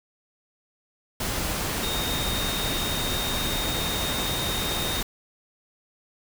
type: tone in noise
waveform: sine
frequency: 3700 Hz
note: A#7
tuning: 14 cents flat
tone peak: -30 dBFS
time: 1.83-5.01 s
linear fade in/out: 5 ms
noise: pink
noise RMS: -28 dBFS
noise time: 1.2-5.03 s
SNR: -5 dB
effects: none